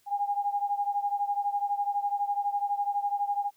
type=beating tone pair; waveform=sine; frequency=810 / 822 Hz; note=G#5 / G#5; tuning=-43 / -18 cents; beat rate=12 Hz; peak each=-28 / -31 dBFS; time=0.06-3.51 s; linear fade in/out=50 ms; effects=white hiss -67 dBFS RMS until 3.56 s